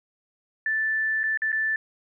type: tone with dropouts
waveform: sine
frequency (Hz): 1760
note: A6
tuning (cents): 0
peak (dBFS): -22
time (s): 0.66-1.76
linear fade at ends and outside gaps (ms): 2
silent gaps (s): 1.233-1.238 / 1.374-1.419 / 1.519-1.527
effects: none